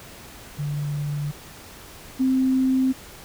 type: tone pair in turn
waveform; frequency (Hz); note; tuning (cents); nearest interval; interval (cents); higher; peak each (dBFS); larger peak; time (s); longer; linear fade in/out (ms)
sine; 146.1 / 261.2; D3 / C4; -9 / -3; minor seventh; 1006; second; -24 / -17; second; 0.58-1.32 / 2.19-2.93; neither; 20
effects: pink hiss -43 dBFS RMS until 3.24 s